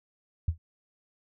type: tone with exponential decay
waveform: sine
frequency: 82.4 Hz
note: E2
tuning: in tune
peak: -20 dBFS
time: 0.48-0.58 s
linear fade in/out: 5 ms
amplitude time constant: 20 ms
effects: none